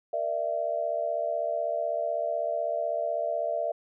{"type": "tone cluster", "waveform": "sine", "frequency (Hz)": [466.5, 599, 675], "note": ["A#4", "D5", "E5"], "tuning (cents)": [1, 34, 41], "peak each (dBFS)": [-37, -30, -29], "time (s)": [0.13, 3.72], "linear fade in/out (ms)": 5, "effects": []}